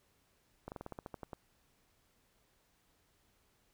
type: slowing click train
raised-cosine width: 1 ms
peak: -29 dBFS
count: 11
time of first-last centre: 0.68-1.332 s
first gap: 39 ms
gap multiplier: 1.11
effects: pink hiss -73 dBFS RMS until 3.73 s